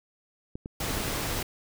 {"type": "clicks", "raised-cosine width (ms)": 3, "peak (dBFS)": -23, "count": 6, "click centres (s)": [0.555, 0.659, 0.907, 0.97, 1.003, 1.08]}
{"type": "noise", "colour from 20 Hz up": "pink", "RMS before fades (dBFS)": -31, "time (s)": [0.8, 1.43], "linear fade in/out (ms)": 5}
{"effects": []}